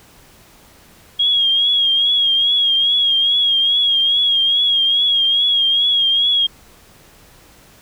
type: tone with vibrato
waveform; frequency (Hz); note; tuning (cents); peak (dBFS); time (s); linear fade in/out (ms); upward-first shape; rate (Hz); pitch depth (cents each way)
sine; 3281; G#7; -22; -12; 1.19-6.47; 10; triangle; 2.4; 61
effects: pink hiss -47 dBFS RMS until 7.81 s